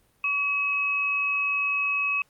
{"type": "tone pair together", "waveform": "sine", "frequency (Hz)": [1136, 2562], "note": ["C#6", "E7"], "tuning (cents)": [42, -50], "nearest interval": "octave + major second", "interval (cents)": 1408, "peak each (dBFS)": [-32, -23], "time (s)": [0.24, 2.22], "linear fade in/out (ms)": 2, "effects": ["pink hiss -65 dBFS RMS until 2.29 s", "Opus 32 kbps"]}